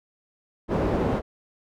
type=low-pass noise; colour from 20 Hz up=white; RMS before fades=-24 dBFS; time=0.68-1.22 s; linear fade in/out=50 ms; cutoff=490 Hz; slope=12 dB/octave; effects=none